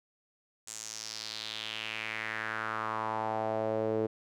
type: tone with band-pass filter sweep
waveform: sawtooth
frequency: 110 Hz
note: A2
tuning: in tune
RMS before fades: -35 dBFS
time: 0.67-4.07 s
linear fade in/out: 10 ms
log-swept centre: 7600 to 420 Hz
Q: 3.4
effects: none